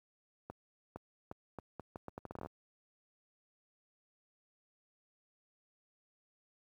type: accelerating click train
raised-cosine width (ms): 1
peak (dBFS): -29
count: 16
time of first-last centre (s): 0.5-2.46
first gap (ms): 460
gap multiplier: 0.77
effects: high-pass 60 Hz 12 dB/octave + 11-bit